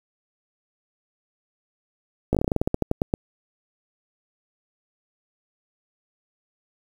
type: slowing click train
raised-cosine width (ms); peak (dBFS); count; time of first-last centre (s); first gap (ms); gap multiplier
2; -7; 16; 2.33-3.139; 17; 1.15
effects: 7-bit